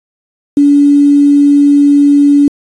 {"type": "tone with quantisation", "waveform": "sine", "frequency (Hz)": 286.3, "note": "D4", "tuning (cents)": -44, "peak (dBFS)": -3, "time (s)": [0.57, 2.48], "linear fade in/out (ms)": 2, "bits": 5, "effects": ["resampled to 22050 Hz"]}